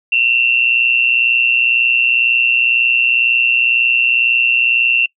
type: tone with amplitude modulation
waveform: sine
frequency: 2721 Hz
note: F7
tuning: 46 cents flat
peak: -7 dBFS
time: 0.12-5.06 s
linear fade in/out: 5 ms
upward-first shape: sine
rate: 122 Hz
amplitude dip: 70%
effects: noise-tail reverb RT60 0.1 s tail -22 dB re dry